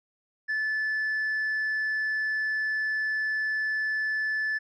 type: tone with tanh clipping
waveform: sine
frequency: 1740 Hz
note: A6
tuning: 20 cents flat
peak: -26 dBFS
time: 0.48-4.59 s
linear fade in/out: 20 ms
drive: 1 dB
effects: none